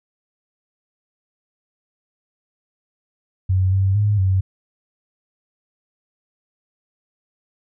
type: tone with pitch steps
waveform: sine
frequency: 93.6 / 96.4 / 103.9 / 94.8 Hz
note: F#2 / G2 / G#2 / F#2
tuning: +20 / -28 / +1 / +43 cents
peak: -14 dBFS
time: 3.49-4.41 s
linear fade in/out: 10 ms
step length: 230 ms
effects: none